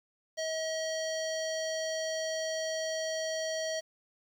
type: tone with low-pass filter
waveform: square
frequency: 638 Hz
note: D#5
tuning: 43 cents sharp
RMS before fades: -34 dBFS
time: 0.37-3.81 s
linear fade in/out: 20 ms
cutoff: 5400 Hz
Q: 3.8
effects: 10-bit